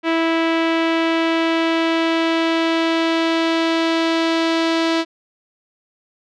sawtooth tone with low-pass filter sweep, 328.3 Hz, E4, 7 cents flat, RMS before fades -18 dBFS, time 0.03-5.05 s, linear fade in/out 50 ms, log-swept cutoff 2700 to 4200 Hz, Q 1.6, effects none

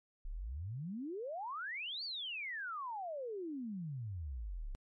sine exponential two-way sweep, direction up then down, 30.36 to 4699 to 30.36 Hz, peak -39 dBFS, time 0.25-4.75 s, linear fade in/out 0 ms, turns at 2.04 s, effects MP3 48 kbps

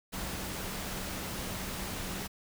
sine tone in noise, 188.8 Hz, F#3, 35 cents sharp, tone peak -45 dBFS, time 0.12-2.28 s, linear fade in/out 20 ms, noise pink, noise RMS -38 dBFS, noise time 0.12-2.28 s, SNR -10 dB, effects none

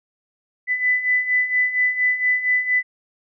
sine beating tone pair, 1995 / 1999.3 Hz, B6 / B6, +17 / +21 cents, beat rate 4.3 Hz, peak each -23 / -18 dBFS, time 0.67-2.83 s, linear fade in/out 50 ms, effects none

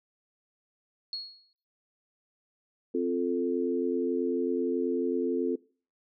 sine tone with exponential decay, 4322 Hz, C#8, 45 cents flat, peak -30 dBFS, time 1.13-1.53 s, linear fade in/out 1 ms, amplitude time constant 86 ms
sine chord, F major, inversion second, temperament equal, 261.6 / 349.2 / 440 Hz, C4 / F4 / A4, 0 / 0 / 0 cents, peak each -30 dBFS, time 2.94-5.56 s, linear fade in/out 10 ms
effects noise-tail reverb RT60 0.4 s tail -21 dB re dry

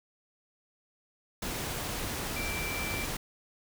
sine tone in noise, 2343 Hz, D7, 5 cents flat, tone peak -36 dBFS, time 2.36-3.05 s, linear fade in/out 5 ms, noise pink, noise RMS -35 dBFS, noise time 1.42-3.17 s, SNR -4 dB, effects none

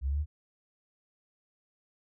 sine linear sweep, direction up, 64.9 to 77.3 Hz, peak -27 dBFS, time 0.01-0.26 s, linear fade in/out 50 ms, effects none

